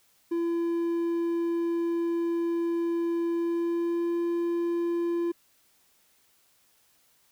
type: tone with pitch glide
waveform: triangle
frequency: 338.3 to 342 Hz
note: E4 to F4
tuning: +45 to -36 cents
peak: -23 dBFS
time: 0.31-5.32 s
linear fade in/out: 10 ms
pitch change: +19 cents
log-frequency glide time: 3.33-4.18 s
effects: white hiss -65 dBFS RMS until 7.31 s